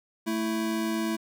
square tone pair together, 221.2 / 329.6 Hz, A3 / E4, +9 / 0 cents, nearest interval perfect fifth, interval 691 cents, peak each -30 / -30 dBFS, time 0.26-1.17 s, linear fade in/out 20 ms, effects none

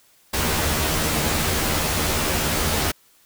pink noise with comb filter, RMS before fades -22 dBFS, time 0.33-2.92 s, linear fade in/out 10 ms, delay 13 ms, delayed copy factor +0.95, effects white hiss -57 dBFS RMS until 3.25 s

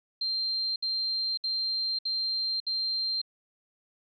sine tone bursts, 4163 Hz, C8, 10 cents flat, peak -27 dBFS, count 5, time 0.21-3.216 s, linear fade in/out 5 ms, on 550 ms, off 64 ms, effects none

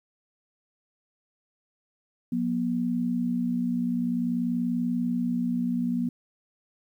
sine tone pair together, 180.6 / 241.1 Hz, F#3 / B3, -42 / -41 cents, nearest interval perfect fourth, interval 501 cents, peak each -30 / -25 dBFS, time 2.32-6.09 s, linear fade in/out 5 ms, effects 10-bit

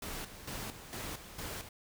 pink noise with tremolo, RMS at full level -41 dBFS, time 0.02-1.69 s, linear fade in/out 5 ms, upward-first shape square, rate 2.2 Hz, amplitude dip 65%, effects none

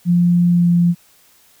sine tone with pitch glide, 174.61 to 173.1 Hz, F3 to F3, 0 to -15 cents, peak -10 dBFS, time 0.05-0.95 s, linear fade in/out 50 ms, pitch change -15 cents, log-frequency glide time 0.49-0.69 s, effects white hiss -52 dBFS RMS until 1.6 s

